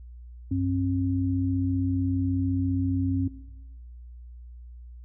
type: tone pair together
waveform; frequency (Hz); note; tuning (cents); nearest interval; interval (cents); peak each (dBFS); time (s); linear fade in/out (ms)
sine; 94.76 / 268.5; F#2 / C4; +42 / +45; octave + tritone; 1803; -26; 0.51-3.28; 5
effects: noise-tail reverb RT60 1.0 s tail -17 dB re dry + added 60 Hz sine -41 dBFS peak until 5.04 s